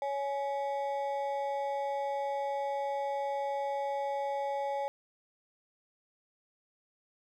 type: ring-modulated tone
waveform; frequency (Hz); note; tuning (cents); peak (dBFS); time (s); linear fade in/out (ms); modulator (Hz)
triangle; 698.5; F5; 0; -26; 0.02-4.88; 0; 140
effects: none